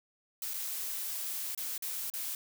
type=noise with dropouts; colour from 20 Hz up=blue; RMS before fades=-37 dBFS; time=0.42-2.35 s; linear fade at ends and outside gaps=2 ms; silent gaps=0.536-0.54 / 1.549-1.576 / 1.779-1.823 / 2.101-2.137 s; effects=none